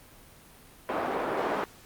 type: band-pass noise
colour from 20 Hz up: pink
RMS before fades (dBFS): -30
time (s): 0.89-1.64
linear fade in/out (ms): 0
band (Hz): 400 to 1200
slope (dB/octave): 12
effects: pink hiss -53 dBFS RMS until 1.85 s + Opus 32 kbps